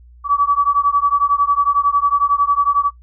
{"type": "beating tone pair", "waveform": "sine", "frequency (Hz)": [1140, 1151], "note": ["C#6", "D6"], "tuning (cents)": [48, -35], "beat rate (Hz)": 11, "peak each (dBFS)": -15, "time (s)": [0.24, 2.91], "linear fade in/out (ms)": 50, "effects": ["noise-tail reverb RT60 0.1 s tail -21 dB re dry", "added 60 Hz sine -41 dBFS peak until 3.02 s"]}